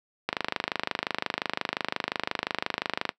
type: click train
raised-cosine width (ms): 0.3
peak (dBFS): -9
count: 73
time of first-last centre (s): 0.29-3.092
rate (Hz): 25.7
effects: noise-tail reverb RT60 0.1 s tail -19 dB re dry + high-pass 200 Hz 12 dB/octave